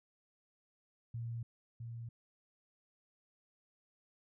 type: tone with echo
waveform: sine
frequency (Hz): 116.54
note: A#2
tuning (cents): 0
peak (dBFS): -38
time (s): 1.14-1.43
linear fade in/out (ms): 5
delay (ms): 660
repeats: 1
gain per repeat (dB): -4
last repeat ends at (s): 2.09
effects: none